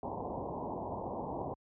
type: low-pass noise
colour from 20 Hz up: white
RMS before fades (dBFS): -39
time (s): 0.03-1.54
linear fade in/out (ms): 2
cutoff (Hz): 1000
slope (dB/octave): 96
effects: high-pass 60 Hz 12 dB/octave